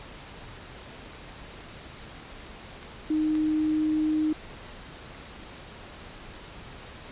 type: clicks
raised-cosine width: 0.3 ms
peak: -29 / -26 dBFS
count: 2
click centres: 2.829 / 3.353 s
type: tone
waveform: sine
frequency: 309.2 Hz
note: D#4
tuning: 11 cents flat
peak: -22 dBFS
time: 3.1-4.33 s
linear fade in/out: 5 ms
effects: pink hiss -44 dBFS RMS until 7.11 s + resampled to 8000 Hz